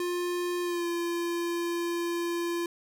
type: tone with pitch glide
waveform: square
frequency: 353.1 to 343 Hz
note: F4 to F4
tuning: +19 to -31 cents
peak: -29 dBFS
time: 0-2.66 s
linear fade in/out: 2 ms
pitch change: -50 cents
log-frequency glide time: 0.62-0.87 s
effects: none